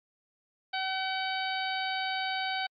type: harmonic tone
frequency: 760 Hz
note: F#5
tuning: 46 cents sharp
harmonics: 1 / 2 / 3 / 4 / 5 / 6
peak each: -33 / -36 / -38 / -39 / -40 / -41 dBFS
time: 0.73-2.67 s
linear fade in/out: 10 ms
effects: AAC 64 kbps